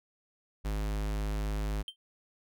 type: tone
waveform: square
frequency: 51.91 Hz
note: G#1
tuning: in tune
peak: -31 dBFS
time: 0.64-1.83 s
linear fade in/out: 20 ms
type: tone with exponential decay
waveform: triangle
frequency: 3136 Hz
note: G7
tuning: in tune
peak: -32 dBFS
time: 1.88-1.96 s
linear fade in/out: 1 ms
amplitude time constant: 16 ms
effects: none